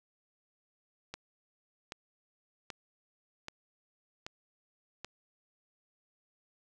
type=click train; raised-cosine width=0.2 ms; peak=-23 dBFS; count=6; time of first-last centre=1.14-5.046 s; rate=1.28 Hz; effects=none